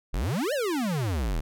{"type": "exponential two-way sweep", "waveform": "square", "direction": "up then down", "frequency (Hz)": [35, 622.3, 35], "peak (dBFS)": -26, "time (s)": [0.13, 1.41], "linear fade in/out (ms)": 10, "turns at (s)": 0.53, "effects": []}